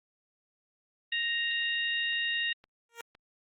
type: harmonic tone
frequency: 932.3 Hz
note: A#5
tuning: in tune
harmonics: 2 / 3 / 4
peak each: -31 / -32 / -36 dBFS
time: 1.12-2.53 s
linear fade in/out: 5 ms
type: click train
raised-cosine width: 0.3 ms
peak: -38 dBFS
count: 4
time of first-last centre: 1.62-3.151 s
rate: 1.96 Hz
type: tone with exponential growth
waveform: 10% pulse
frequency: 466.2 Hz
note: A#4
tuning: in tune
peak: -28 dBFS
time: 2.89-3.01 s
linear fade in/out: 2 ms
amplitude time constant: 24 ms
effects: Opus 24 kbps